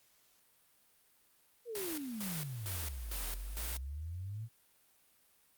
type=exponential two-way sweep; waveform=sine; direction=down then up; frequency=493.9 to 40.66 to 117.5 Hz; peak=-39 dBFS; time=1.65-4.49 s; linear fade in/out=50 ms; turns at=3.26 s
type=noise with tremolo; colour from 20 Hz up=white; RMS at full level=-41 dBFS; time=1.75-3.77 s; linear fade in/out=2 ms; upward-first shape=square; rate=2.2 Hz; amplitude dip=75%
effects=white hiss -69 dBFS RMS until 5.57 s + Opus 48 kbps